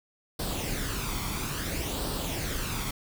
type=noise with flanger; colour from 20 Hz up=pink; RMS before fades=-32 dBFS; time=0.39-2.91 s; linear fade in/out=5 ms; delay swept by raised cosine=0.22 to 0.9 ms; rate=0.59 Hz; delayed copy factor=+0.55; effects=none